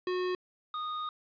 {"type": "tone pair in turn", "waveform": "square", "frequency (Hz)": [364.5, 1236], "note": ["F#4", "D#6"], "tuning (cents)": [-26, -12], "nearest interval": "octave + major sixth", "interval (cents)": 2114, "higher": "second", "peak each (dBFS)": [-30, -34], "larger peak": "first", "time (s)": [[0.07, 0.35], [0.74, 1.09]], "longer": "second", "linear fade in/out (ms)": 2, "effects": ["resampled to 11025 Hz", "10-bit"]}